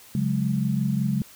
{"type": "chord", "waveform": "sine", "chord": "C# suspended fourth", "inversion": "none", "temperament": "equal with one note detuned", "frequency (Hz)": [138.59, 182.34, 207.7], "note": ["C#3", "F#3", "G#3"], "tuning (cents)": [0, -25, 0], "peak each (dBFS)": [-25, -27, -25], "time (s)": [0.15, 1.22], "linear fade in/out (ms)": 2, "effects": ["white hiss -49 dBFS RMS until 1.35 s"]}